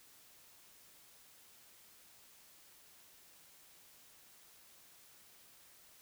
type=silence; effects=white hiss -62 dBFS RMS until 6.01 s